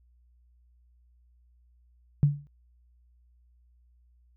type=tone with exponential decay; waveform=sine; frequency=144.2 Hz; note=D3; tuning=31 cents flat; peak=-14 dBFS; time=2.23-2.47 s; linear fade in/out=0 ms; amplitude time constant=52 ms; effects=added 60 Hz sine -59 dBFS peak until 4.36 s